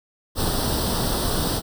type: noise with comb filter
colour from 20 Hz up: pink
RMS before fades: -23 dBFS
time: 0.35-1.62 s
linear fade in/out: 50 ms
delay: 0.22 ms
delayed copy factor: +0.8
effects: none